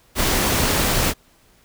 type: noise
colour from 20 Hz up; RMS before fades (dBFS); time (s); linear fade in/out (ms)
pink; -19; 0.15-1.14; 50
effects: pink hiss -56 dBFS RMS until 1.64 s